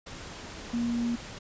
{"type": "tone in noise", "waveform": "sine", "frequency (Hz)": 236.5, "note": "A#3", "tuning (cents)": 25, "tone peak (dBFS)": -26, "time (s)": [0.73, 1.16], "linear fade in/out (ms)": 10, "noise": "pink", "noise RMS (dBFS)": -42, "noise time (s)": [0.06, 1.39], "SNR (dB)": 13, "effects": ["resampled to 16000 Hz"]}